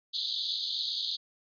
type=band-pass noise; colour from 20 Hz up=white; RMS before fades=-33 dBFS; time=0.13-1.17 s; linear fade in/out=20 ms; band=3400 to 4600 Hz; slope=96 dB/octave; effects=resampled to 11025 Hz